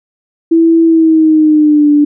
sine tone with pitch glide, 329.6 to 293.6 Hz, E4 to D4, 0 to 0 cents, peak -4 dBFS, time 0.51-2.05 s, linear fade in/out 10 ms, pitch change -200 cents, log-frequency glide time 0.84-1.9 s, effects none

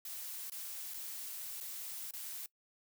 blue noise with dropouts, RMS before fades -44 dBFS, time 0.05-2.46 s, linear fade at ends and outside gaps 2 ms, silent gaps 0.499-0.519 / 0.938-0.942 / 1.603-1.608 / 2.11-2.136 s, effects noise-tail reverb RT60 0.1 s tail -21 dB re dry

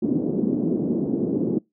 pink band-pass noise, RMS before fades -23 dBFS, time 0.02-1.59 s, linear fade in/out 10 ms, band 200 to 350 Hz, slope 24 dB/octave, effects noise-tail reverb RT60 0.2 s tail -25 dB re dry

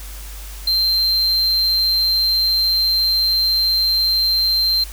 triangle tone, 4143 Hz, C8, 18 cents flat, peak -13 dBFS, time 0.67-4.84 s, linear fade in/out 5 ms, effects added 50 Hz sine -31 dBFS peak until 4.92 s + white hiss -38 dBFS RMS until 4.92 s

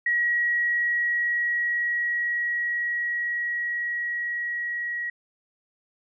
sine tone with level ramp, 1909 Hz, A#6, 41 cents sharp, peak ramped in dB -20 to -27 dBFS, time 0.06-5.1 s, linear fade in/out 5 ms, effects none

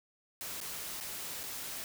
white noise with dropouts, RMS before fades -41 dBFS, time 0.41-1.84 s, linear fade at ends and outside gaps 0 ms, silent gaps 0.603-0.613 / 1.002-1.009 / 1.433-1.437 s, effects none

